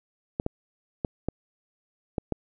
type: clicks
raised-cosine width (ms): 2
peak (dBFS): -13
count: 6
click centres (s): 0.399 / 0.464 / 1.048 / 1.286 / 2.182 / 2.323
effects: none